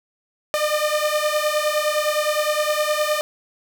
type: beating tone pair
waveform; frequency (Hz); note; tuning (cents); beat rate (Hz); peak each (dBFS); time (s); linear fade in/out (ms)
sawtooth; 599 / 608.7; D5 / D#5; +34 / -38; 9.7; -18; 0.54-3.21; 0
effects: none